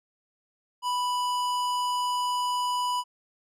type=tone with hard clipping; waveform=sine; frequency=988 Hz; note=B5; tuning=in tune; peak=-27 dBFS; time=0.82-3.04 s; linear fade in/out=50 ms; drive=16 dB; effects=none